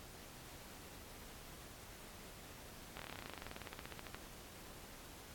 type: slowing click train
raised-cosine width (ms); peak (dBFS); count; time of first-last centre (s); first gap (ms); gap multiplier
0.3; -30; 27; 2.97-4.146; 23; 1.05
effects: pink hiss -55 dBFS RMS until 5.34 s + AAC 64 kbps